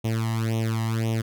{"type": "tone with flanger", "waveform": "sawtooth", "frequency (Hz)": 112.6, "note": "A2", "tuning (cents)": 40, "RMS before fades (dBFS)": -25, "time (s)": [0.04, 1.22], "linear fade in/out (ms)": 10, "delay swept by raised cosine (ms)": [0.32, 1.03], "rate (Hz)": 1.9, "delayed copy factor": 0.95, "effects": []}